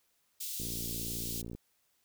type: high-pass noise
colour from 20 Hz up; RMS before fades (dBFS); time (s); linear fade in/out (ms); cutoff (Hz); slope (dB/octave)
white; -39; 0.4-1.42; 10; 3300; 24
type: click train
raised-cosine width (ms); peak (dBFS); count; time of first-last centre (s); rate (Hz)
3; -30; 56; 0.6-1.55; 57.9
effects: white hiss -74 dBFS RMS until 2.04 s